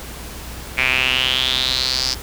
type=tone with band-pass filter sweep; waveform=sawtooth; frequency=129.2 Hz; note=C3; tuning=21 cents flat; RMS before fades=-19 dBFS; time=0.77-2.15 s; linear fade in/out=20 ms; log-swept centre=2300 to 5100 Hz; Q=6.4; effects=added 60 Hz sine -34 dBFS peak until 2.22 s + pink hiss -34 dBFS RMS until 2.22 s